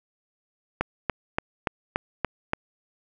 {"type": "click train", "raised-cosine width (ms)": 0.5, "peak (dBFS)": -8, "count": 7, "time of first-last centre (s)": [0.81, 2.534], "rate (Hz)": 3.48, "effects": []}